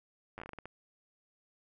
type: slowing click train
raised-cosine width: 0.5 ms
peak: -29 dBFS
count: 10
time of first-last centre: 0.38-0.656 s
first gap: 9 ms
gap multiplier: 1.29
effects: none